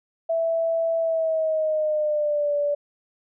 sine tone with pitch glide, 659.3 to 580.6 Hz, E5 to D5, 0 to -20 cents, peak -20 dBFS, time 0.29-2.75 s, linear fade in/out 10 ms, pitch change -220 cents, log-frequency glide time 0.99-2.55 s, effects none

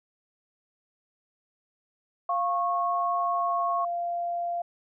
sine tone, 1097 Hz, C#6, 18 cents flat, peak -26 dBFS, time 2.29-3.85 s, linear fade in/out 5 ms
sine tone with pitch glide, 698.5 to 692.9 Hz, F5 to F5, 0 to -14 cents, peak -27 dBFS, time 2.29-4.62 s, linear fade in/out 5 ms, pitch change -14 cents, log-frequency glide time 3.19-3.61 s
effects none

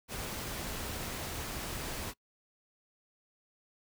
pink noise, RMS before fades -39 dBFS, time 0.08-2.14 s, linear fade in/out 50 ms, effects noise-tail reverb RT60 0.1 s tail -23 dB re dry

